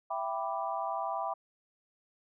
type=chord; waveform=sine; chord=E minor seventh; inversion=none; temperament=equal with one note detuned; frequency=663.5 / 784 / 987.8 / 1174.7 Hz; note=E5 / G5 / B5 / D6; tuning=+11 / 0 / 0 / 0 cents; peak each=-37 / -36 / -37 / -39 dBFS; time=0.1-1.34 s; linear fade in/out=10 ms; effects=none